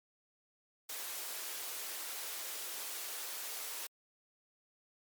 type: high-pass noise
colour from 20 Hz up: white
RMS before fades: -42 dBFS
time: 0.89-3.87 s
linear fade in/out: 5 ms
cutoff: 350 Hz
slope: 24 dB/octave
effects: MP3 96 kbps